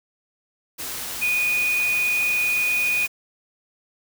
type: tone in noise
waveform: sine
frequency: 2470 Hz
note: D#7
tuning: 13 cents flat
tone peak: -19 dBFS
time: 1.21-3.07 s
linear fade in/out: 20 ms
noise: white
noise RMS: -31 dBFS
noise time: 0.78-3.08 s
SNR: +9 dB
effects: none